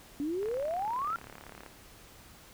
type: exponential sweep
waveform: sine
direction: up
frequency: 277.8 to 1396.9 Hz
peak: -30 dBFS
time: 0.2-1.16 s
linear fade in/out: 0 ms
type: click train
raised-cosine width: 0.5 ms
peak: -31 dBFS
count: 45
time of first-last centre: 0.43-1.662 s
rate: 35.7 Hz
effects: pink hiss -54 dBFS RMS until 2.53 s